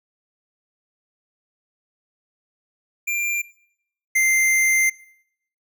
square tone pair in turn, 2379 / 2088 Hz, D7 / C7, +22 / -4 cents, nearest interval major second, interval 226 cents, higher first, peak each -22 / -16 dBFS, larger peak second, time 3.07-3.42 / 4.15-4.9 s, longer second, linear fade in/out 10 ms, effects noise-tail reverb RT60 0.7 s tail -20 dB re dry

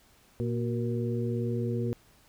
harmonic tone with a mistuned harmonic, 117.7 Hz, A#2, 17 cents sharp, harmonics 1 / 2 / 3 / 4, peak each -30 / -33 / -35 / -36 dBFS, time 0.4-1.93 s, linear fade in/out 0 ms, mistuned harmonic 3, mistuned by +70 cents, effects pink hiss -61 dBFS RMS until 2.28 s

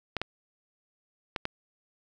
clicks, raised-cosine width 0.3 ms, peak -14 dBFS, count 4, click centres 0.167 / 0.216 / 1.362 / 1.454 s, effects none

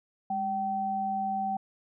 sine tone pair together, 203.9 / 770 Hz, G#3 / G5, -32 / -31 cents, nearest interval octave + major seventh, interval 2301 cents, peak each -36 / -28 dBFS, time 0.3-1.57 s, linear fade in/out 5 ms, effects none

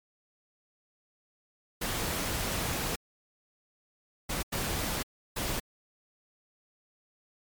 pink noise bursts at uneven times, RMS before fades -32 dBFS, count 4, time 1.81-2.96 / 4.29-4.43 / 4.52-5.03 / 5.36-5.6 s, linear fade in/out 10 ms, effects MP3 96 kbps

